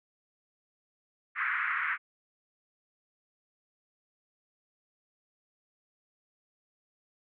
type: band-pass noise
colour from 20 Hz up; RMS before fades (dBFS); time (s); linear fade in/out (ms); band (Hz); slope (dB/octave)
white; -31; 1.35-1.98; 50; 1200 to 2100; 48
effects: none